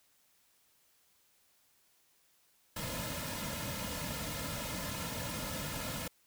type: noise with comb filter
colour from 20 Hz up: pink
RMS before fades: -39 dBFS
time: 2.76-6.08 s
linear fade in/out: 5 ms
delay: 2.6 ms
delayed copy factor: -0.8
effects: white hiss -70 dBFS RMS until 6.26 s